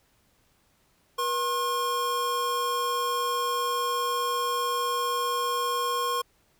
square tone pair together, 482.7 / 1073 Hz, B4 / C6, -40 / +43 cents, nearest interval octave + major second, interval 1383 cents, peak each -32 / -27 dBFS, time 1.18-6.22 s, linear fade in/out 10 ms, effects pink hiss -66 dBFS RMS until 6.59 s

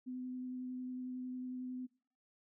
sine tone with vibrato, 253.3 Hz, B3, 44 cents sharp, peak -40 dBFS, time 0.06-1.87 s, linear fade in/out 20 ms, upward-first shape sine, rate 11 Hz, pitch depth 10 cents each way, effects noise-tail reverb RT60 0.5 s tail -22 dB re dry

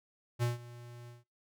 square tone with ADSR envelope, 120 Hz, B2, 49 cents flat, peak -28 dBFS, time 0.39-1.24 s, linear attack 36 ms, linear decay 150 ms, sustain -20 dB, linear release 160 ms, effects noise-tail reverb RT60 0.3 s tail -24 dB re dry

